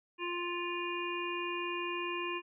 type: harmonic tone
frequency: 349.6 Hz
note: F4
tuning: 2 cents sharp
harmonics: 1 / 3 / 5 / 7 / 8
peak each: -38 / -39 / -46 / -40 / -43 dBFS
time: 0.18-2.42 s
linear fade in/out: 50 ms
effects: none